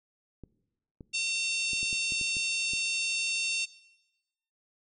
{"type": "clicks", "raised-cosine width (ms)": 3, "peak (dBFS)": -31, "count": 9, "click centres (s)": [0.437, 1.008, 1.733, 1.83, 1.929, 2.122, 2.213, 2.368, 2.735]}
{"type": "harmonic tone", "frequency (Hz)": 906, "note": "A#5", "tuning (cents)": -50, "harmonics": [3, 4, 5, 6, 7, 8, 9, 10], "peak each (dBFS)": [-30, -38, -37, -40, -40, -41, -44, -44], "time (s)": [1.13, 3.66], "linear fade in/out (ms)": 20}
{"effects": ["noise-tail reverb RT60 1.0 s tail -19 dB re dry"]}